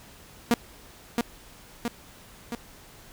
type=tone with echo; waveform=sawtooth; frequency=236.4 Hz; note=A#3; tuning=24 cents sharp; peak=-14 dBFS; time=0.51-0.54 s; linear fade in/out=0 ms; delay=670 ms; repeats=3; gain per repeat=-4 dB; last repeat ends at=2.55 s; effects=pink hiss -50 dBFS RMS until 3.12 s